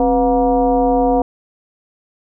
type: tone with frequency modulation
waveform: sine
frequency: 493.9 Hz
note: B4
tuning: in tune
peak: -11 dBFS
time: 0-1.22 s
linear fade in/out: 2 ms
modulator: 227 Hz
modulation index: 1.4
effects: none